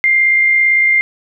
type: tone with amplitude modulation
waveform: sine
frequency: 2100 Hz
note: C7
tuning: 6 cents sharp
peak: -7 dBFS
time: 0.04-1.01 s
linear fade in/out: 0 ms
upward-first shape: sine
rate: 57.8 Hz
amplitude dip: 30%
effects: none